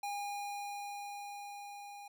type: tone with level ramp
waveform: square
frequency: 813 Hz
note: G#5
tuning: 37 cents flat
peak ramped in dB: -37 to -48 dBFS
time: 0.03-2.08 s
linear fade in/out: 5 ms
effects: none